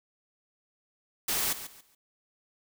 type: noise with echo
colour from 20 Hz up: white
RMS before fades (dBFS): -29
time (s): 1.28-1.53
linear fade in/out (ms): 5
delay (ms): 140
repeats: 3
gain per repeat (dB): -12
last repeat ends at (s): 1.95
effects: none